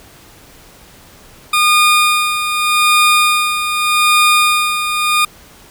20% pulse tone with tremolo, 1220 Hz, D#6, 34 cents flat, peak -3 dBFS, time 1.53-5.25 s, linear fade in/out 5 ms, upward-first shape sine, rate 0.83 Hz, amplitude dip 60%, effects pink hiss -42 dBFS RMS until 5.7 s

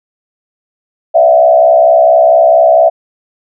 sine tone with frequency modulation, 659.3 Hz, E5, in tune, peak -3 dBFS, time 1.14-2.9 s, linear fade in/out 20 ms, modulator 64.4 Hz, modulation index 1, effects none

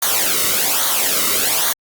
white noise with flanger, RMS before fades -17 dBFS, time 0.02-1.73 s, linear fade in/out 5 ms, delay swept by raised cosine 0.38 to 1.23 ms, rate 1.2 Hz, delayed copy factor -0.7, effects Opus 48 kbps

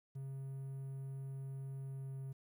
triangle tone with pitch glide, 135.1 to 134.32 Hz, C#3 to C3, -44 to +46 cents, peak -40 dBFS, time 0.15-2.33 s, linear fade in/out 10 ms, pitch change -10 cents, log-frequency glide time 1.85-2.19 s, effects 12-bit

